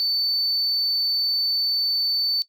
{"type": "tone", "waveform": "sine", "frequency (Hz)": 4521, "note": "C#8", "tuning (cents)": 33, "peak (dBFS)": -18, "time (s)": [0, 2.42], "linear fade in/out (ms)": 0, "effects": ["noise-tail reverb RT60 0.1 s tail -22 dB re dry", "tanh soft clip ceiling -18 dBFS"]}